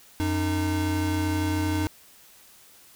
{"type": "tone pair together", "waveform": "square", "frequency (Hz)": [91, 305.8], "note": ["F#2", "D#4"], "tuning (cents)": [-28, -30], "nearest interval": "octave + major sixth", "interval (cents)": 2098, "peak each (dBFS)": -27, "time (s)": [0.2, 1.87], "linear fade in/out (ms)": 0, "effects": ["white hiss -53 dBFS RMS until 2.95 s"]}